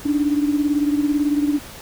sine beating tone pair, 289.5 / 307.5 Hz, D4 / D#4, -25 / -20 cents, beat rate 18 Hz, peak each -17 / -23 dBFS, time 0.05-1.59 s, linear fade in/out 10 ms, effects pink hiss -38 dBFS RMS until 1.81 s

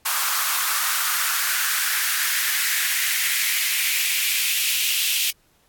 white noise with high-pass filter sweep, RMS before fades -22 dBFS, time 0.05-5.31 s, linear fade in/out 10 ms, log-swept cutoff 1100 to 2900 Hz, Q 3, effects pink hiss -61 dBFS RMS until 5.68 s + AAC 64 kbps

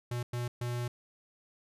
square tone bursts at uneven times, 121.2 Hz, B2, 32 cents flat, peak -33 dBFS, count 3, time 0.11-0.23 / 0.33-0.48 / 0.61-0.88 s, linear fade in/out 5 ms, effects resampled to 32000 Hz

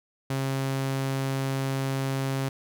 sawtooth tone, 135 Hz, C#3, 45 cents flat, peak -22 dBFS, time 0.3-2.49 s, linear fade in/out 5 ms, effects none

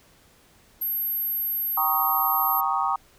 sine tone, 12580 Hz, G9, 5 cents sharp, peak -24 dBFS, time 0.81-2.61 s, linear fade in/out 10 ms
sine chord, Eb dominant seventh, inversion first, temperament equal, 784 / 932.3 / 1108.7 / 1244.5 Hz, G5 / Bb5 / Db6 / Eb6, 0 / 0 / 0 / 0 cents, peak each -27 dBFS, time 1.77-2.96 s, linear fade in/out 5 ms
effects pink hiss -57 dBFS RMS until 3.18 s

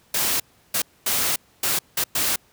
white noise bursts at uneven times, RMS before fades -22 dBFS, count 6, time 0.14-0.4 / 0.74-0.82 / 1.06-1.36 / 1.63-1.79 / 1.97-2.04 / 2.15-2.36 s, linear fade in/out 5 ms, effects pink hiss -58 dBFS RMS until 2.52 s + high-pass 60 Hz 12 dB/octave

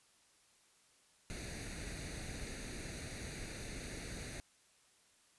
pink noise with comb filter, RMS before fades -45 dBFS, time 1.3-4.4 s, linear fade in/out 0 ms, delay 0.47 ms, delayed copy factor +0.7, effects white hiss -69 dBFS RMS until 5.38 s + resampled to 24000 Hz

